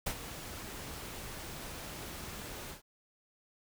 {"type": "noise with ADSR envelope", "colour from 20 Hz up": "pink", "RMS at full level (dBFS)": -33, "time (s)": [0.06, 2.82], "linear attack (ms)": 9, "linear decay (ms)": 69, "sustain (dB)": -11, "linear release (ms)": 120, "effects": []}